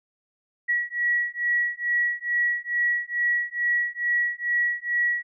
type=beating tone pair; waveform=sine; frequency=1923 / 1925.3 Hz; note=B6 / B6; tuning=-47 / -45 cents; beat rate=2.3 Hz; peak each=-25 dBFS; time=0.68-5.23 s; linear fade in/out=20 ms; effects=none